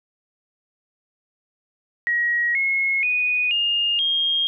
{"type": "tone with pitch steps", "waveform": "sine", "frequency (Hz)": [1900, 2170, 2478, 2830, 3233], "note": ["A#6", "C#7", "D#7", "F7", "G#7"], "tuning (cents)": [33, -37, -8, 22, -47], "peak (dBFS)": -18, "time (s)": [2.07, 4.47], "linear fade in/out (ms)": 0, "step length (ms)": 480, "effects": []}